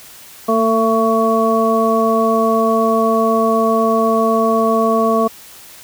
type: harmonic tone with a mistuned harmonic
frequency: 224 Hz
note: A3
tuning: 31 cents sharp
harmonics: 1 / 2 / 3 / 5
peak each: -17 / -17 / -17 / -17 dBFS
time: 0.48-5.28 s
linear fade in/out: 10 ms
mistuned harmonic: 1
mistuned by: +16 cents
effects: white hiss -39 dBFS RMS until 5.83 s